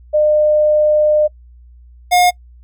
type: tone pair in turn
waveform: sine / square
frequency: 605 / 716.6 Hz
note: D#5 / F5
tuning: -49 / +44 cents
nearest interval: minor third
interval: 293 cents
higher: second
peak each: -9 dBFS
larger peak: neither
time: 0.13-1.28 / 2.11-2.31 s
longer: first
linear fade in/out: 20 ms
effects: noise-tail reverb RT60 0.1 s tail -24 dB re dry + added 60 Hz sine -39 dBFS peak until 2.63 s